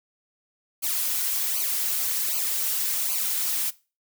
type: noise with flanger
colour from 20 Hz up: blue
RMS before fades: -26 dBFS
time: 0.82-3.71 s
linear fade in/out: 20 ms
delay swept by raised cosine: 0.55 to 5.15 ms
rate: 1.3 Hz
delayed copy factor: -0.95
effects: noise-tail reverb RT60 0.3 s tail -19 dB re dry